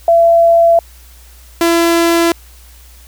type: tone pair in turn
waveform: sine / sawtooth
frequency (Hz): 674 / 337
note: E5 / E4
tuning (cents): +38 / +38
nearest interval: octave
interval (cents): 1200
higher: first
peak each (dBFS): -5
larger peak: neither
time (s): 0.08-0.79 / 1.61-2.32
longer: neither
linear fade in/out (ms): 2
effects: added 60 Hz sine -38 dBFS peak until 3.07 s + white hiss -44 dBFS RMS until 3.07 s